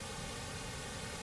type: noise with comb filter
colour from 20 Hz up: pink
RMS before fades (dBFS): -43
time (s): 0-1.22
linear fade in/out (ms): 5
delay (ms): 3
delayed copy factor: -0.75
effects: resampled to 24000 Hz